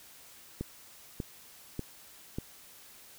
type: click train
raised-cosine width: 3 ms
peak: -21 dBFS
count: 4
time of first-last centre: 0.61-2.385 s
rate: 1.69 Hz
effects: white hiss -54 dBFS RMS until 3.18 s